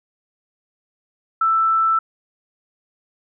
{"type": "tone", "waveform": "sine", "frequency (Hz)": 1325, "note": "E6", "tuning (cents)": 9, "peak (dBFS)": -14, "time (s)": [1.41, 1.99], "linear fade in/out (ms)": 5, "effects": []}